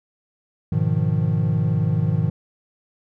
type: chord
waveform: triangle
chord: F half-diminished seventh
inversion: first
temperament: equal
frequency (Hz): 103.83 / 123.47 / 155.56 / 174.61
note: Ab2 / Cb3 / Eb3 / F3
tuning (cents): 0 / 0 / 0 / 0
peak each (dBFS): -21 / -22 / -19 / -24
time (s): 0.72-2.3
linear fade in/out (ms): 5
effects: none